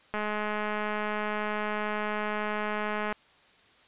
click train, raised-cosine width 0.5 ms, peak -17 dBFS, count 631, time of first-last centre 0.14-3.126 s, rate 211 Hz, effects white hiss -59 dBFS RMS until 3.87 s + resampled to 8000 Hz

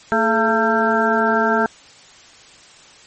harmonic tone with a mistuned harmonic, 225.6 Hz, A3, 44 cents sharp, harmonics 1 / 2 / 3 / 4 / 6 / 7, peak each -21 / -21 / -21 / -21 / -21 / -21 dBFS, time 0.12-1.66 s, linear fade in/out 0 ms, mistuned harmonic 2, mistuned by -81 cents, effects white hiss -45 dBFS RMS until 3.06 s + MP3 32 kbps

